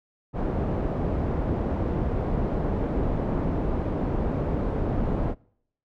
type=low-pass noise; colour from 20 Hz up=pink; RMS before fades=-26 dBFS; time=0.33-5.35 s; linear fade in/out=50 ms; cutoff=620 Hz; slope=12 dB/octave; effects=noise-tail reverb RT60 0.7 s tail -26 dB re dry